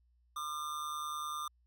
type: tone with amplitude modulation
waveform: square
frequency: 1200 Hz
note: D6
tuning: 37 cents sharp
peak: -35 dBFS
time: 0.36-1.48 s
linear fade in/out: 5 ms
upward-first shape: sine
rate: 150 Hz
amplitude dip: 60%
effects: added 60 Hz sine -67 dBFS peak until 1.66 s